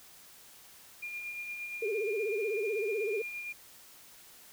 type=tone with tremolo; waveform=sine; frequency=2411 Hz; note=D7; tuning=45 cents sharp; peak=-36 dBFS; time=1.02-3.53 s; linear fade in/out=10 ms; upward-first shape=sine; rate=8.6 Hz; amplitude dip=35%
type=tone with vibrato; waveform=sine; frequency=424.4 Hz; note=G#4; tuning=38 cents sharp; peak=-30 dBFS; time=1.82-3.22 s; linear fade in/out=5 ms; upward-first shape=sine; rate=16 Hz; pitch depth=140 cents each way
effects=white hiss -55 dBFS RMS until 4.52 s